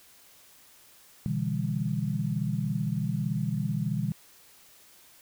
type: chord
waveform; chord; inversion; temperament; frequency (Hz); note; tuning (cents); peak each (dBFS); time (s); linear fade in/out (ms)
sine; E minor seventh; second; equal with one note detuned; 123.47 / 146.83 / 164.81 / 200.2; B2 / D3 / E3 / G3; 0 / 0 / 0 / +37; -32; 1.26-4.12; 0
effects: white hiss -56 dBFS RMS until 5.21 s